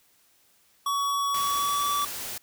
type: tone with pitch glide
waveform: square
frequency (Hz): 1126 to 1152.3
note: C#6 to D6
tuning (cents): +27 to -33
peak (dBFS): -25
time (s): 0.86-2.05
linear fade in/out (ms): 5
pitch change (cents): +40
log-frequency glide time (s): 1.35-1.91
type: noise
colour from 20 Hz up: white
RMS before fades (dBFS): -35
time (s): 1.34-2.38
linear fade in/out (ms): 5
effects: white hiss -63 dBFS RMS until 2.42 s